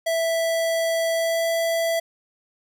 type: tone with pitch glide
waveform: square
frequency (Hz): 659.3 to 663.5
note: E5 to E5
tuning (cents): 0 to +11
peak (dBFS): -21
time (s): 0.06-2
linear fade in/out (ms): 10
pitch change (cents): +11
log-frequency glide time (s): 1.14-1.46
effects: none